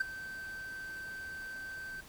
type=tone with ADSR envelope; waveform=triangle; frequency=1551 Hz; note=G6; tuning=19 cents flat; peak=-23 dBFS; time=0-2.01 s; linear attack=9 ms; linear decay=14 ms; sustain=-16 dB; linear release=8 ms; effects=pink hiss -54 dBFS RMS until 2.08 s